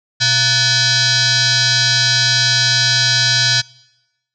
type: tone with frequency modulation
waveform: sine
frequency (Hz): 123.47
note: B2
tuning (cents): 0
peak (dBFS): -11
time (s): 0.2-3.62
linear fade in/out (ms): 20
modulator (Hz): 807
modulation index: 6.8
effects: noise-tail reverb RT60 1.0 s tail -25 dB re dry